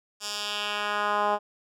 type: tone with band-pass filter sweep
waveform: 10% pulse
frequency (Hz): 207.2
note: G#3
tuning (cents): -4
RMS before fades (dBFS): -28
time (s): 0.2-1.39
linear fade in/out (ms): 50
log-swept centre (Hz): 6100 to 780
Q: 1.5
effects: none